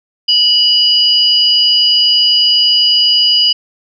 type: tone pair together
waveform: sine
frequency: 2942 / 4894 Hz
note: F#7 / D#8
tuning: -11 / -29 cents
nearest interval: major sixth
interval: 882 cents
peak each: -10 dBFS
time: 0.28-3.53 s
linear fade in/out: 10 ms
effects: none